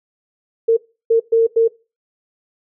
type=tone bursts at uneven times; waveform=sine; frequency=455.6 Hz; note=A#4; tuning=40 cents flat; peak=-9 dBFS; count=4; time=0.68-0.77 / 1.1-1.2 / 1.32-1.47 / 1.56-1.68 s; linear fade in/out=10 ms; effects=noise-tail reverb RT60 0.3 s tail -21 dB re dry